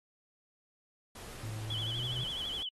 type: noise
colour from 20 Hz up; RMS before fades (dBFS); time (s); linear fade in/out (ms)
pink; -48; 1.15-2.63; 5
type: tone with pitch glide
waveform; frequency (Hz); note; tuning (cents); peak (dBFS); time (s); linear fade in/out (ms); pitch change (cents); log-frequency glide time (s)
triangle; 109 to 123.77; A2 to B2; -16 to +4; -35; 1.43-2.24; 5; +220; 1.83-2.04
type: tone with vibrato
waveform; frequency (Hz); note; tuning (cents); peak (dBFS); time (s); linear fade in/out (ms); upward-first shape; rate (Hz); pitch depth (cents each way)
sine; 3200; G7; +35; -35; 1.7-2.69; 5; sine; 12; 120
effects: AAC 32 kbps